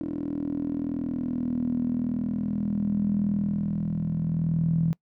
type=tone with band-pass filter sweep; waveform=10% pulse; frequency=40.86 Hz; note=E1; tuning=14 cents flat; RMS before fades=-27 dBFS; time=0.01-4.93 s; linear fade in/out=0 ms; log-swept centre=310 to 160 Hz; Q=9.2; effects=noise-tail reverb RT60 0.1 s tail -24 dB re dry